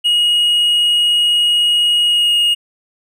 triangle tone with pitch glide, 2886 to 2863 Hz, F#7 to F7, -44 to +42 cents, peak -9 dBFS, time 0.04-2.55 s, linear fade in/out 20 ms, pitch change -14 cents, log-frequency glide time 2.06-2.37 s, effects none

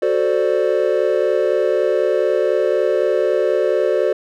triangle chord, D dominant seventh, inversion first, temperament equal, 370 / 440 / 523.3 / 587.3 Hz, F#4 / A4 / C5 / D5, 0 / 0 / 0 / 0 cents, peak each -18 dBFS, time 0.02-4.13 s, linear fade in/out 5 ms, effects none

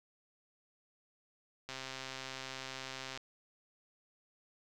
click train, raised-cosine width 0.2 ms, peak -25 dBFS, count 197, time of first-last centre 1.69-3.175 s, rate 132 Hz, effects none

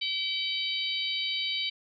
harmonic tone, 766 Hz, G5, 40 cents flat, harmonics 3 / 4 / 5 / 6, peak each -35 / -32 / -33 / -36 dBFS, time 0.01-1.7 s, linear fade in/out 10 ms, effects none

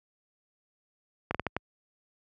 slowing click train, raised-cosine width 0.5 ms, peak -14 dBFS, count 5, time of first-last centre 1.31-1.566 s, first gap 36 ms, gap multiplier 1.4, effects high-pass 60 Hz 12 dB/octave

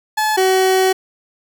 30% pulse tone pair in turn, 860 / 377 Hz, A5 / F#4, -40 / +32 cents, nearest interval octave + major second, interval 1428 cents, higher first, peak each -12 / -9 dBFS, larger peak second, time 0.17-0.37 / 0.37-0.93 s, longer second, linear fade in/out 10 ms, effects none

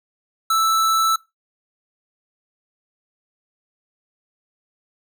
square tone, 1318.5 Hz, E6, in tune, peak -16 dBFS, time 0.5-1.16 s, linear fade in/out 5 ms, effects noise-tail reverb RT60 0.2 s tail -20 dB re dry

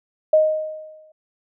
sine tone with exponential decay, 622.3 Hz, D#5, in tune, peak -9 dBFS, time 0.33-1.12 s, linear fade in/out 5 ms, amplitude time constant 170 ms, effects none

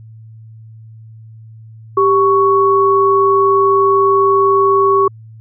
sine tone pair together, 392.9 / 1113 Hz, G4 / C#6, +4 / +7 cents, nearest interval octave + tritone, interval 1803 cents, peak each -11 dBFS, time 1.97-5.08 s, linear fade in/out 5 ms, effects added 111 Hz sine -34 dBFS peak until 5.4 s

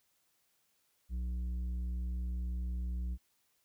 sine tone with tanh clipping, 61 Hz, B1, 21 cents flat, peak -35 dBFS, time 1.09-3.18 s, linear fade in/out 50 ms, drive 7 dB, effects white hiss -75 dBFS RMS until 3.64 s

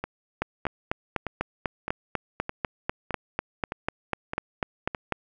two click trains, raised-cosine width 0.5 ms, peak -10 / -15 dBFS, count 20 / 9, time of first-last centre 0.42-5.123 / 0.04-4.948 s, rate 4.04 / 1.63 Hz, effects none

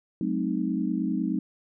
sine chord, F# diminished seventh, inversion none, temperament equal with one note detuned, 185 / 214.9 / 261.6 / 311.1 Hz, F#3 / A3 / C4 / Eb4, 0 / -41 / 0 / 0 cents, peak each -30 dBFS, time 0.21-1.39 s, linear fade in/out 2 ms, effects none

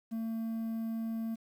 triangle tone with quantisation, 225.5 Hz, A3, 43 cents sharp, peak -31 dBFS, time 0.11-1.36 s, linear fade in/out 20 ms, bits 10, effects none

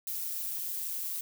violet noise with amplitude modulation, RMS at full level -33 dBFS, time 0.07-1.21 s, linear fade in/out 2 ms, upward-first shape sine, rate 173 Hz, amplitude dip 55%, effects none

